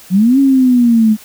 sine linear two-way sweep, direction up then down, 174.61 to 277.2 to 211.7 Hz, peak -6 dBFS, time 0.1-1.17 s, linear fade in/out 50 ms, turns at 0.39 s, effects white hiss -39 dBFS RMS until 1.24 s

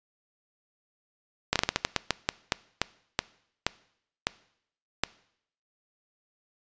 slowing click train, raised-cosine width 0.2 ms, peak -5 dBFS, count 16, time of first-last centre 1.53-5.036 s, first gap 27 ms, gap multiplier 1.27, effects noise-tail reverb RT60 0.7 s tail -21 dB re dry + resampled to 16000 Hz

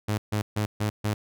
sawtooth tone bursts, 105.6 Hz, G#2, 29 cents sharp, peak -20 dBFS, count 5, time 0.08-1.14 s, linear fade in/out 10 ms, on 100 ms, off 140 ms, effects none

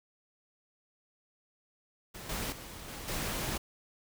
pink noise with level steps, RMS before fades -45 / -36 / -46 / -43 / -35 dBFS, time 2.14-3.58 s, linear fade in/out 10 ms, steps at 2.29 / 2.52 / 2.88 / 3.08 s, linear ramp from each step 5 ms, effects none

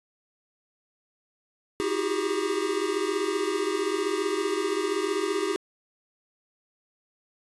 square tone cluster, 319.3 / 366.4 / 392 / 407.4 Hz, D#4 / F#4 / G4 / G#4, +45 / -17 / 0 / -33 cents, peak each -33 / -32 / -32 / -30 dBFS, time 1.8-5.56 s, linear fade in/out 0 ms, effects resampled to 24000 Hz

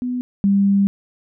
sine tone pair in turn, 248.5 / 198.55 Hz, B3 / G3, +11 / +22 cents, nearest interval major third, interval 389 cents, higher first, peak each -20 / -12 dBFS, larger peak second, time 0.02-0.21 / 0.44-0.87 s, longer second, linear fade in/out 0 ms, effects none

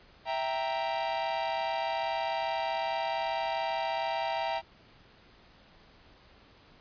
45% pulse chord, E diminished, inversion none, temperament equal, 659.3 / 784 / 932.3 Hz, E5 / G5 / Bb5, 0 / 0 / 0 cents, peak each -34 dBFS, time 0.25-4.62 s, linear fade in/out 50 ms, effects pink hiss -58 dBFS RMS until 6.8 s + resampled to 11025 Hz

